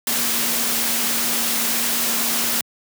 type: tone in noise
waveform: sine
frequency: 232.8 Hz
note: A#3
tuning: 2 cents flat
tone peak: -32 dBFS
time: 0.07-2.61 s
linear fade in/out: 2 ms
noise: white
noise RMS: -21 dBFS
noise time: 0.07-2.61 s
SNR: -14 dB
effects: high-pass 150 Hz 12 dB/octave